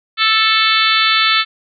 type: harmonic tone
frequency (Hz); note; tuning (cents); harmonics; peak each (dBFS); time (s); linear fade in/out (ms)
440; A4; 0; 3 / 4 / 5 / 6 / 7 / 8 / 9 / 10; -16 / -20 / -19 / -20 / -21 / -17 / -21 / -22; 0.17-1.45; 50
effects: none